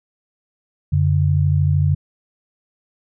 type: tone pair together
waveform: sine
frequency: 91 / 144.08 Hz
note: F#2 / D3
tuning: -28 / -33 cents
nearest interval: minor sixth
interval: 795 cents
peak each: -16 dBFS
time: 0.92-1.95 s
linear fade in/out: 10 ms
effects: none